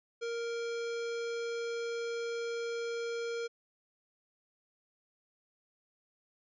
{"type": "tone", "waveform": "square", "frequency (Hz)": 466.2, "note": "A#4", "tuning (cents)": 0, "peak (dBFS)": -35, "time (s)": [0.21, 3.48], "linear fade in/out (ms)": 20, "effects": ["resampled to 16000 Hz"]}